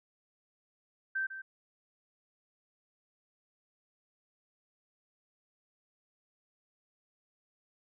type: tone with echo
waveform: sine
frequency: 1557 Hz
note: G6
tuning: 12 cents flat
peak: -30 dBFS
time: 1.15-1.27 s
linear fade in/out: 10 ms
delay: 150 ms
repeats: 1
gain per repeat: -10 dB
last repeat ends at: 1.42 s
effects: none